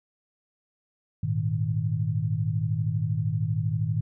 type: chord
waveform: sine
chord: Ab suspended second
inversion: none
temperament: equal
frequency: 103.83 / 116.54 / 155.56 Hz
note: Ab2 / Bb2 / Eb3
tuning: 0 / 0 / 0 cents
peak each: -28 dBFS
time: 1.23-4.01 s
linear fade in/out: 5 ms
effects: none